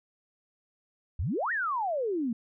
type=exponential two-way sweep; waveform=sine; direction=up then down; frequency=64.4 to 1919 to 219 Hz; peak=-27 dBFS; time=1.19-2.33 s; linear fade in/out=5 ms; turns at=1.52 s; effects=none